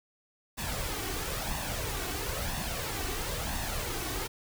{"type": "noise with flanger", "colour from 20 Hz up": "pink", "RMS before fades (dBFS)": -34, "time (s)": [0.57, 4.28], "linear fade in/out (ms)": 20, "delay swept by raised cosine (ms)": [1.1, 2.7], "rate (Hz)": 1, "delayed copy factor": 0.55, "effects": []}